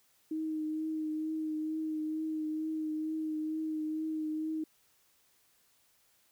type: tone with vibrato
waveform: sine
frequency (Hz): 312.5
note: D#4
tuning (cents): +8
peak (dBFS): -32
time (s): 0.31-4.64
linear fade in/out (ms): 5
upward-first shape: triangle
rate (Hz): 2.2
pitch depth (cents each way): 24
effects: white hiss -69 dBFS RMS until 6.31 s